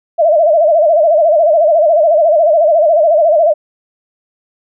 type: tone with vibrato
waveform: sine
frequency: 637 Hz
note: D#5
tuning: 41 cents sharp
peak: -6 dBFS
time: 0.18-3.54 s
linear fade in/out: 20 ms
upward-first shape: sine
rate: 14 Hz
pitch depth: 130 cents each way
effects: none